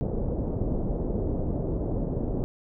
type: low-pass noise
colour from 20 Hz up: pink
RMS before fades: -28 dBFS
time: 0.01-2.44 s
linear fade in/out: 0 ms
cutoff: 570 Hz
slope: 24 dB/octave
effects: none